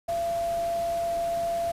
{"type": "tone in noise", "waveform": "sine", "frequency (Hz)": 680, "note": "F5", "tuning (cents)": -46, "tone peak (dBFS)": -25, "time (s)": [0.08, 1.72], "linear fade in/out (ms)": 10, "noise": "pink", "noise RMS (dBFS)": -42, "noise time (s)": [0.08, 1.72], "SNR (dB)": 14, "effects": ["resampled to 32000 Hz"]}